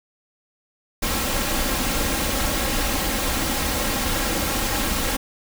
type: noise with comb filter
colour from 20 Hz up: pink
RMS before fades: -23 dBFS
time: 1.02-5.17 s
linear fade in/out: 10 ms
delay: 3.7 ms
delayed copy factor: +0.55
effects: none